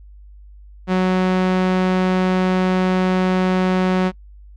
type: tone with low-pass filter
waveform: sawtooth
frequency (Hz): 185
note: F#3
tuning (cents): 0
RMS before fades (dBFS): -17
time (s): 0.87-4.12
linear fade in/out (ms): 50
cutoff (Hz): 3300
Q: 0.58
effects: noise-tail reverb RT60 0.1 s tail -26 dB re dry + added 50 Hz sine -39 dBFS peak until 4.56 s